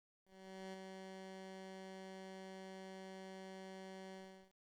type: tone with ADSR envelope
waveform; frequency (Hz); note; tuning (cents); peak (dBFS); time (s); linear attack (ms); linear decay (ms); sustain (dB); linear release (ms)
15% pulse; 190; F#3; +46; -40; 0.25-4.53; 480; 20; -4; 390
effects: low-pass 7000 Hz 12 dB/octave + 12-bit